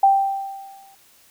sine tone with exponential decay, 784 Hz, G5, in tune, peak -9 dBFS, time 0.03-0.95 s, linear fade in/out 5 ms, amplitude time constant 200 ms, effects white hiss -54 dBFS RMS until 1.3 s

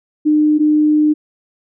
sine tone pair in turn, 302.9 / 302.9 Hz, D#4 / D#4, -46 / -46 cents, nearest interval unison, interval 0 cents, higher neither, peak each -9 dBFS, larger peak neither, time 0.25-0.59 / 0.59-1.14 s, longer second, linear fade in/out 20 ms, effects none

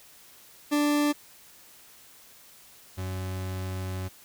40% pulse tone pair in turn, 293.7 / 93.42 Hz, D4 / F#2, 0 / +17 cents, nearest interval octave + minor sixth, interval 1983 cents, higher first, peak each -21 / -30 dBFS, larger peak first, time 0.71-1.13 / 2.97-4.09 s, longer second, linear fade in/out 20 ms, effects white hiss -53 dBFS RMS until 4.24 s

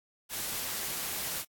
white noise, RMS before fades -35 dBFS, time 0.29-1.45 s, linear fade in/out 50 ms, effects AAC 64 kbps

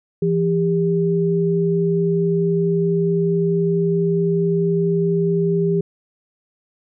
sine tone pair together, 168.18 / 400 Hz, E3 / G4, +35 / +35 cents, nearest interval octave + minor third, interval 1500 cents, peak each -18 dBFS, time 0.22-5.81 s, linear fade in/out 5 ms, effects none

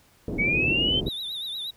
white low-pass noise, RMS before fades -29 dBFS, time 0.28-1.09 s, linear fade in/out 2 ms, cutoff 420 Hz, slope 24 dB/octave
sine linear sweep, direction up, 2217 to 3136 Hz, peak -21 dBFS, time 0.38-1.01 s, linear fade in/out 20 ms
triangle tone with vibrato, 3706 Hz, A#7, 11 cents flat, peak -29 dBFS, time 1.06-1.71 s, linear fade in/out 10 ms, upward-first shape triangle, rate 8.4 Hz, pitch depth 120 cents each way
effects pink hiss -59 dBFS RMS until 1.76 s

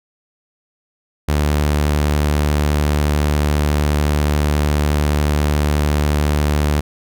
sawtooth tone, 74.1 Hz, D2, 16 cents sharp, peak -10 dBFS, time 1.28-6.81 s, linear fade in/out 10 ms, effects none

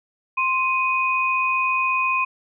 sine tone pair together, 1049.4 / 2496 Hz, C6 / D#7, +5 / +5 cents, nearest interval octave + minor third, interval 1500 cents, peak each -21 dBFS, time 0.37-2.25 s, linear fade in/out 10 ms, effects none

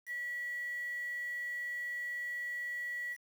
sine tone with quantisation, 1942 Hz, B6, 30 cents flat, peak -36 dBFS, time 0.06-3.17 s, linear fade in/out 50 ms, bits 9, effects none

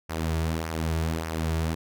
sawtooth tone with flanger, 80.8 Hz, E2, 34 cents flat, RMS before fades -28 dBFS, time 0.09-1.75 s, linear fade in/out 10 ms, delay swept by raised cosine 0.25 to 3.95 ms, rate 1.7 Hz, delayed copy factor -0.55, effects none

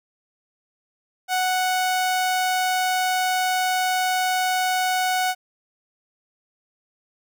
sawtooth tone, 740 Hz, F#5, in tune, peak -16 dBFS, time 1.28-5.35 s, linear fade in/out 50 ms, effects none

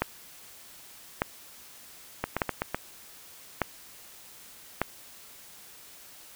two click trains, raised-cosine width 0.5 ms, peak -9 / -12 dBFS, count 5 / 5, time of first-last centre 0.02-4.816 / 2.24-2.746 s, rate 0.834 / 7.91 Hz, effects white hiss -50 dBFS RMS until 6.35 s

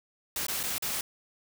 white noise with dropouts, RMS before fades -32 dBFS, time 0.36-1.01 s, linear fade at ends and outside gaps 2 ms, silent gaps 0.467-0.483 / 0.631-0.635 / 0.782-0.823 s, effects none

